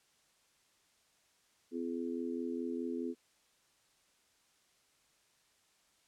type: harmonic tone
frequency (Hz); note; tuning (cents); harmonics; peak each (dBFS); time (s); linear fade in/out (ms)
84.8; E2; +50; 3 / 4 / 5; -38 / -40 / -42; 1.71-3.15; 50
effects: white hiss -71 dBFS RMS until 6.07 s + low-pass 9000 Hz 12 dB/octave